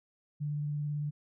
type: tone with vibrato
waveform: sine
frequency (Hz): 147.5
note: D3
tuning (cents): +8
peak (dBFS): -31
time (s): 0.4-1.11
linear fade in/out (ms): 20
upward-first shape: sine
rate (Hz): 18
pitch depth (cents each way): 16
effects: none